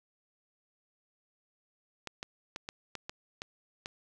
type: clicks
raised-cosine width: 0.2 ms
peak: -21 dBFS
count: 8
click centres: 2.073 / 2.229 / 2.561 / 2.689 / 2.953 / 3.095 / 3.419 / 3.859 s
effects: none